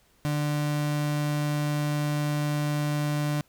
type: tone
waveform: 35% pulse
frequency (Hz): 148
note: D3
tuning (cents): +14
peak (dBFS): -23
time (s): 0.25-3.41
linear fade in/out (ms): 0
effects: pink hiss -63 dBFS RMS until 3.48 s